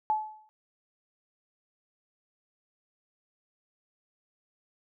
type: tone with exponential decay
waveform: sine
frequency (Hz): 861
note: A5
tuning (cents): -38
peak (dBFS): -21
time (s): 0.1-0.49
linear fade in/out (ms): 0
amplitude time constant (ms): 83
effects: none